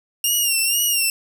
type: tone with vibrato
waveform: 10% pulse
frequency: 2794 Hz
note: F7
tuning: in tune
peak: -9 dBFS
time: 0.24-1.1 s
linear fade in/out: 2 ms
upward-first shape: sine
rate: 2.1 Hz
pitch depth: 73 cents each way
effects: none